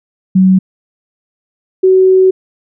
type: tone pair in turn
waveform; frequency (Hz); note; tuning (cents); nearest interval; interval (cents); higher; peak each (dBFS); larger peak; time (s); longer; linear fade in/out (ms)
sine; 187.9 / 375.8; F#3 / F#4; +27 / +27; octave; 1200; second; -4; neither; 0.35-0.59 / 1.83-2.31; second; 10
effects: none